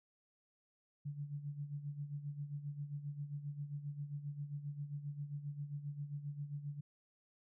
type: tone with tremolo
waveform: sine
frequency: 144.7 Hz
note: D3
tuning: 25 cents flat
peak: -38 dBFS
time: 1.05-6.81 s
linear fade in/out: 10 ms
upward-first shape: sine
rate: 7.5 Hz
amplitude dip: 70%
effects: none